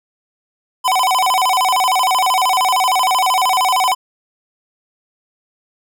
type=tone with vibrato; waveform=square; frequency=873 Hz; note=A5; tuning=14 cents flat; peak=-13 dBFS; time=0.84-3.95 s; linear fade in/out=20 ms; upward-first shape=square; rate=13 Hz; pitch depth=260 cents each way; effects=none